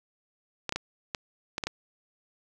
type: clicks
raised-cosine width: 0.2 ms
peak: -13 dBFS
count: 7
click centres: 0.693 / 0.724 / 0.76 / 1.148 / 1.581 / 1.638 / 1.67 s
effects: none